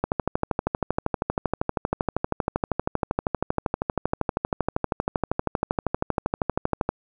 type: click train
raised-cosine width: 1 ms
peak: -8 dBFS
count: 88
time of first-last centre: 0.04-6.89 s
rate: 12.7 Hz
effects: none